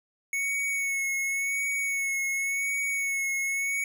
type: tone with vibrato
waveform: square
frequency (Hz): 2209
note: C#7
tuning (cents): -7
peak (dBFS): -27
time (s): 0.33-3.84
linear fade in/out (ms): 2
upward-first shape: sine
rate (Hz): 0.91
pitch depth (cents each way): 28
effects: none